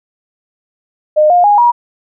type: tone with pitch steps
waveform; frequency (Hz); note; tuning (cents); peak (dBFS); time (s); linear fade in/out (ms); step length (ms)
sine; 610 / 708.8 / 823.7 / 957.2; D#5 / F5 / G#5 / A#5; -34 / +25 / -14 / +46; -5; 1.16-1.72; 20; 140
effects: none